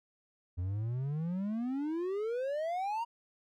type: exponential sweep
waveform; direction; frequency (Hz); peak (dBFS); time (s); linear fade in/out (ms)
triangle; up; 86.1 to 954; -30; 0.57-3.05; 20
effects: none